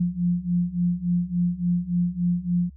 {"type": "beating tone pair", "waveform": "sine", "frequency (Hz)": [173.7, 177.2], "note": ["F3", "F3"], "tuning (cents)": [-9, 25], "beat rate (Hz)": 3.5, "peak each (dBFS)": [-25, -23], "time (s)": [0, 2.7], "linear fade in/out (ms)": 10, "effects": ["added 69 Hz sine -43 dBFS peak until 2.76 s"]}